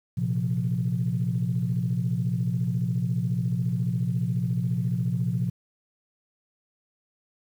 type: chord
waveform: sine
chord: Bb suspended second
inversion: none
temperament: equal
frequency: 116.54 / 130.81 / 174.61 Hz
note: Bb2 / C3 / F3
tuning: 0 / 0 / 0 cents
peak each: -27 dBFS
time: 0.17-5.5 s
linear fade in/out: 10 ms
effects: tanh soft clip ceiling -15 dBFS + 9-bit